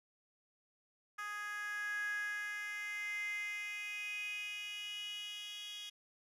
10% pulse tone with high-pass filter sweep, 415.3 Hz, G#4, in tune, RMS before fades -42 dBFS, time 1.18-5.9 s, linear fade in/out 10 ms, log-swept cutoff 1400 to 3400 Hz, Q 8.6, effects resampled to 32000 Hz

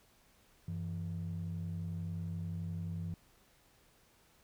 triangle ring-modulated tone, 130.81 Hz, C3, in tune, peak -30 dBFS, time 0.68-3.14 s, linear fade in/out 2 ms, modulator 35.7 Hz, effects tanh soft clip ceiling -32 dBFS + pink hiss -67 dBFS RMS until 4.43 s

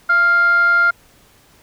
sine tone with frequency modulation, 1396.9 Hz, F6, in tune, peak -9 dBFS, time 0.09-0.91 s, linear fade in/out 10 ms, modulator 719 Hz, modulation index 0.25, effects tanh soft clip ceiling -7 dBFS + pink hiss -51 dBFS RMS until 1.62 s

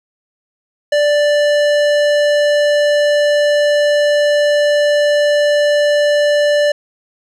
sine tone with tanh clipping, 587.3 Hz, D5, in tune, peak -12 dBFS, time 0.92-6.72 s, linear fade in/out 5 ms, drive 18 dB, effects none

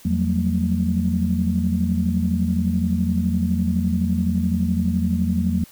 sine tone cluster, 85 / 179.7 / 191.5 / 227.3 Hz, F2 / F3 / G3 / A#3, -46 / +50 / -40 / -43 cents, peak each -23 dBFS, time 0.05-5.64 s, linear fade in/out 5 ms, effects tanh soft clip ceiling -7 dBFS + white hiss -48 dBFS RMS until 5.71 s

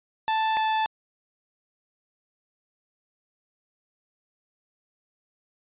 40% pulse tone pair in turn, 880 / 875.5 Hz, A5 / A5, 0 / -9 cents, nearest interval unison, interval 9 cents, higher first, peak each -21 dBFS, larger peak neither, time 0.28-0.57 / 0.57-0.86 s, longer neither, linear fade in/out 0 ms, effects resampled to 8000 Hz

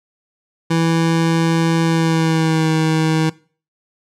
25% pulse tone with pitch glide, 164.81 to 158.83 Hz, E3 to D#3, 0 to +36 cents, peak -10 dBFS, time 0.7-3.3 s, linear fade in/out 10 ms, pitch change -64 cents, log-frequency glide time 1.84-2.7 s, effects noise-tail reverb RT60 0.4 s tail -21 dB re dry + low-pass 8000 Hz 12 dB/octave

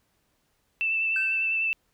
sine tone with vibrato, 2652 Hz, E7, 10 cents sharp, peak -23 dBFS, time 0.81-1.73 s, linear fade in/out 0 ms, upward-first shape sine, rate 10 Hz, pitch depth 17 cents each way
triangle tone with exponential decay, 1542 Hz, G6, 29 cents flat, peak -26 dBFS, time 1.16-1.67 s, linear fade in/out 2 ms, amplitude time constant 110 ms
effects pink hiss -71 dBFS RMS until 1.93 s

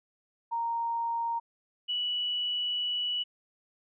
sine tone pair in turn, 929 / 2948 Hz, A#5 / F#7, -6 / -7 cents, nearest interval octave + minor sixth, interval 1999 cents, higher second, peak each -28 dBFS, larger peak neither, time 0.51-1.4 / 1.88-3.24 s, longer second, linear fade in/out 20 ms, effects none

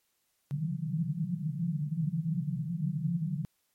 pink band-pass noise, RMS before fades -32 dBFS, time 0.51-3.45 s, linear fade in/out 0 ms, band 140 to 180 Hz, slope 96 dB/octave, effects white hiss -75 dBFS RMS until 3.74 s + MP3 64 kbps

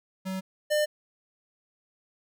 square tone pair in turn, 189 / 600 Hz, F#3 / D5, +37 / +37 cents, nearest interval octave + minor sixth, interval 2000 cents, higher second, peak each -31 / -23 dBFS, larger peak second, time 0.25-0.41 / 0.7-0.86 s, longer neither, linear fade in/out 20 ms, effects none

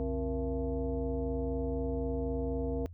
sine tone with frequency modulation, 265 Hz, C4, 22 cents sharp, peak -30 dBFS, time 0-2.86 s, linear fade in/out 0 ms, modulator 203 Hz, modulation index 1.5, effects noise-tail reverb RT60 0.1 s tail -25 dB re dry + added 86 Hz sine -45 dBFS peak until 2.93 s

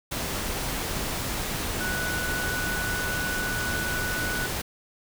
sine tone in noise, 1480 Hz, F#6, in tune, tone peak -29 dBFS, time 1.8-4.47 s, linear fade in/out 10 ms, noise pink, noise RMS -30 dBFS, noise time 0.11-4.62 s, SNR -2 dB, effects none

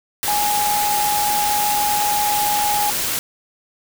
sine tone in noise, 830.6 Hz, G#5, in tune, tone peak -18 dBFS, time 0.28-2.9 s, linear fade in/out 0 ms, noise white, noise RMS -22 dBFS, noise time 0.23-3.19 s, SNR +1 dB, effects none

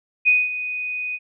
sine tone with ADSR envelope, 2489 Hz, D#7, in tune, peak -11 dBFS, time 0.25-1.19 s, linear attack 28 ms, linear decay 210 ms, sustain -13 dB, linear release 44 ms, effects none

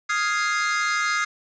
45% pulse chord, F minor seventh, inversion third, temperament equal, 1244.5 / 1396.9 / 1661.2 / 2093 Hz, Eb6 / F6 / Ab6 / C7, 0 / 0 / 0 / 0 cents, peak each -26 / -28 / -28 / -26 dBFS, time 0.09-1.25 s, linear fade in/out 10 ms, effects resampled to 16000 Hz + 9-bit

